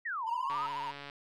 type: exponential two-way sweep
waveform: sine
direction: down then up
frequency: 1975.5 to 880 to 1307 Hz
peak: -33 dBFS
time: 0.05-0.67 s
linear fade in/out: 10 ms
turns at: 0.25 s
type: tone with vibrato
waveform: triangle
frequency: 957 Hz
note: A#5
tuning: 45 cents sharp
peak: -33 dBFS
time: 0.26-0.92 s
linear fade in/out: 20 ms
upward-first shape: triangle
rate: 14 Hz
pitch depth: 110 cents each way
type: click train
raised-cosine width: 0.3 ms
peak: -28 dBFS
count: 86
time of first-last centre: 0.5-1.099 s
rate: 142 Hz
effects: none